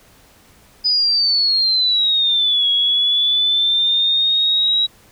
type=exponential two-way sweep; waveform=sine; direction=down then up; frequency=4999 to 3322 to 3868 Hz; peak=-13 dBFS; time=0.84-4.87 s; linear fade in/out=20 ms; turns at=2.69 s; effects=pink hiss -50 dBFS RMS until 5.11 s